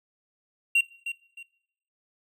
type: tone with echo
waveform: triangle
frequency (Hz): 2757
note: F7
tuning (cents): -23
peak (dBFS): -16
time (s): 0.75-0.81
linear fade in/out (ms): 5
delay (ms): 310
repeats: 2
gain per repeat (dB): -11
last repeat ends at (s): 1.43
effects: noise-tail reverb RT60 0.7 s tail -21 dB re dry